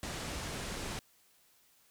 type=low-pass noise; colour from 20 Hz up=pink; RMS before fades=-40 dBFS; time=0.03-0.99 s; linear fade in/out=0 ms; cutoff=9800 Hz; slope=24 dB/octave; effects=white hiss -67 dBFS RMS until 1.9 s